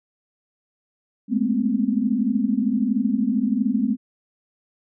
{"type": "tone cluster", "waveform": "sine", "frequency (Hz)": [206.6, 219.5, 242.6, 264], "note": ["G#3", "A3", "B3", "C4"], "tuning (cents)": [-9, -4, -31, 16], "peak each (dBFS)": -24, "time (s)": [1.28, 3.97], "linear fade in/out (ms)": 50, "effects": []}